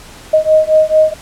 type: beating tone pair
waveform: sine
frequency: 622.3 / 626.8 Hz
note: D#5 / D#5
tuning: 0 / +13 cents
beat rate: 4.5 Hz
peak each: -10 dBFS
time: 0.33-1.14 s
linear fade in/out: 10 ms
effects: pink hiss -36 dBFS RMS until 1.21 s + low-pass 11000 Hz 12 dB/octave